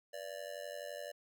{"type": "tone with amplitude modulation", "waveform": "square", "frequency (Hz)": 583, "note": "D5", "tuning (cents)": -13, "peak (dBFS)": -39, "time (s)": [0.13, 1.12], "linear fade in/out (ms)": 10, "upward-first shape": "sine", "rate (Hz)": 91.8, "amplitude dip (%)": 95, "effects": []}